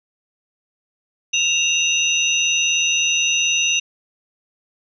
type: tone cluster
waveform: sine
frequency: 2629 / 2788 / 3752 / 6030 Hz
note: E7 / F7 / A#7 / F#8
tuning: -5 / -4 / +11 / +32 cents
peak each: -26 / -18 / -26 / -21 dBFS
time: 1.33-3.8 s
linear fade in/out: 10 ms
effects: none